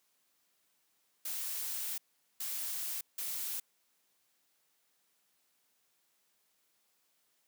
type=noise bursts at uneven times; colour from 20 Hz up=blue; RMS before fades=-38 dBFS; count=3; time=1.25-1.98 / 2.4-3.01 / 3.18-3.6 s; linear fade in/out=5 ms; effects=white hiss -75 dBFS RMS until 7.47 s + high-pass 150 Hz 12 dB/octave